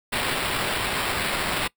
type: noise with sample-and-hold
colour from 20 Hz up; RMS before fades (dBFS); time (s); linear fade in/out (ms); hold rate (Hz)
blue; -26; 0.12-1.68; 10; 6300
effects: noise-tail reverb RT60 0.1 s tail -22 dB re dry